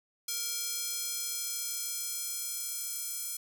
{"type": "tone with high-pass filter sweep", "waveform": "square", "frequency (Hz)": 466.8, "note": "A#4", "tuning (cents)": 2, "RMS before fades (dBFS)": -36, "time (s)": [0.28, 3.37], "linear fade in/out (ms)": 5, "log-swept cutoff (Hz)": [5300, 8400], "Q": 0.99, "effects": ["10-bit"]}